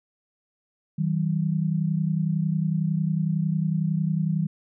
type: tone pair together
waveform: sine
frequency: 159 / 189.99 Hz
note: D#3 / F#3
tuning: +38 / +46 cents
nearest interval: minor third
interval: 308 cents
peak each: -23 / -26 dBFS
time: 0.98-4.47 s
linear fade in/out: 10 ms
effects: none